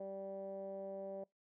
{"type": "tone with low-pass filter", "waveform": "15% pulse", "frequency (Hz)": 194.7, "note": "G3", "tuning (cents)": -12, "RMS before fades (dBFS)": -45, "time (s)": [0, 1.24], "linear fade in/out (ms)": 5, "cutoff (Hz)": 610, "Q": 4.8, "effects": ["noise-tail reverb RT60 0.2 s tail -25 dB re dry"]}